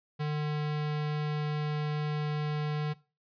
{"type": "tone", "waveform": "square", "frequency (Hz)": 150.2, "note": "D3", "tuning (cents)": 39, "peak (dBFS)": -30, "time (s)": [0.19, 2.94], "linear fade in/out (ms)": 20, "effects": ["noise-tail reverb RT60 0.3 s tail -19 dB re dry", "resampled to 11025 Hz"]}